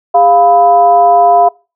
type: tone with frequency modulation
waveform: sine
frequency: 698.5 Hz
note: F5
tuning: in tune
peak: -3 dBFS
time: 0.14-1.49 s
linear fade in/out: 10 ms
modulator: 293 Hz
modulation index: 0.65
effects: noise-tail reverb RT60 0.3 s tail -24 dB re dry + high-pass 400 Hz 12 dB/octave